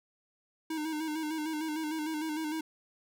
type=tone with vibrato; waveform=square; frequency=311.1 Hz; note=D#4; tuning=in tune; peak=-33 dBFS; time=0.7-2.61 s; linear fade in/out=5 ms; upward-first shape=square; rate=6.6 Hz; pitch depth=46 cents each way; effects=none